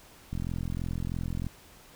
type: click train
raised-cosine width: 5 ms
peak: -21 dBFS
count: 50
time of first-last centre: 0.33-1.467 s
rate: 43.1 Hz
effects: pink hiss -54 dBFS RMS until 1.95 s